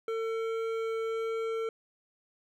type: tone with hard clipping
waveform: sine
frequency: 450.1 Hz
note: A4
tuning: 39 cents sharp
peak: -32 dBFS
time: 0.08-1.69 s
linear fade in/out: 2 ms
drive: 11 dB
effects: none